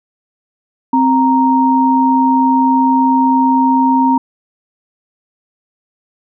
sine tone pair together, 261.6 / 932.2 Hz, C4 / A#5, 0 / 0 cents, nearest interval octave + minor seventh, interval 2200 cents, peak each -11 dBFS, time 0.93-4.18 s, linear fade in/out 5 ms, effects none

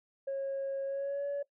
sine tone with pitch glide, 546 to 567.5 Hz, C#5 to C#5, -26 to +41 cents, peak -30 dBFS, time 0.27-1.43 s, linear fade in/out 10 ms, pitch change +67 cents, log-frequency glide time 0.85-1.26 s, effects noise-tail reverb RT60 0.1 s tail -19 dB re dry + tanh soft clip ceiling -30 dBFS

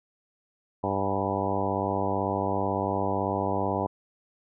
harmonic tone with a mistuned harmonic, 98 Hz, G2, in tune, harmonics 1 / 2 / 3 / 4 / 5 / 6 / 7 / 8 / 9 / 10, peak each -34 / -34 / -34 / -34 / -34 / -34 / -34 / -34 / -34 / -34 dBFS, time 0.83-3.87 s, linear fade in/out 10 ms, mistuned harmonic 9, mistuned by -30 cents, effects none

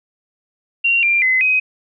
sine tone with pitch steps, 2757 / 2381 / 2040 / 2520 Hz, F7 / D7 / C7 / D#7, -23 / +23 / -44 / +21 cents, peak -12 dBFS, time 0.84-1.6 s, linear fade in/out 10 ms, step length 190 ms, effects none

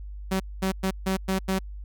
sawtooth tone bursts at uneven times, 190.1 Hz, F#3, 47 cents sharp, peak -19 dBFS, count 6, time 0.31-0.4 / 0.62-0.72 / 0.83-0.91 / 1.06-1.17 / 1.28-1.39 / 1.48-1.59 s, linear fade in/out 10 ms, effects added 50 Hz sine -35 dBFS peak until 1.84 s

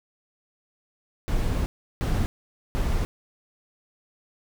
brown noise bursts at uneven times, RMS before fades -24 dBFS, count 3, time 1.28-1.66 / 2.01-2.26 / 2.75-3.05 s, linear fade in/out 0 ms, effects none

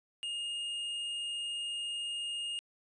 triangle tone with hard clipping, 2841 Hz, F7, 29 cents sharp, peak -36 dBFS, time 0.23-2.59 s, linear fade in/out 0 ms, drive 9 dB, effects resampled to 22050 Hz

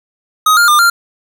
square tone with pitch steps, 1256 / 1405 / 1203 / 1390 Hz, D#6 / F6 / D6 / F6, +16 / +10 / +41 / -9 cents, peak -7 dBFS, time 0.46-0.9 s, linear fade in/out 5 ms, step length 110 ms, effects 7-bit

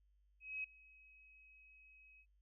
sine tone with ADSR envelope, 2549 Hz, D#7, 41 cents sharp, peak -39 dBFS, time 0.4-2.26 s, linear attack 240 ms, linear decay 5 ms, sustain -23 dB, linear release 63 ms, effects noise-tail reverb RT60 0.1 s tail -22 dB re dry + added 50 Hz sine -70 dBFS peak until 2.41 s

